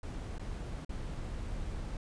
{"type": "noise with dropouts", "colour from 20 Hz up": "brown", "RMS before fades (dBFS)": -39, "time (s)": [0.03, 1.97], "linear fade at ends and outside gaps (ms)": 2, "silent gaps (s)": [[0.383, 0.395], [0.849, 0.893]], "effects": ["resampled to 22050 Hz"]}